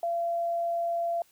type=tone; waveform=sine; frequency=682 Hz; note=F5; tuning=41 cents flat; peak=-26 dBFS; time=0.03-1.22 s; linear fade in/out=2 ms; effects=white hiss -63 dBFS RMS until 1.31 s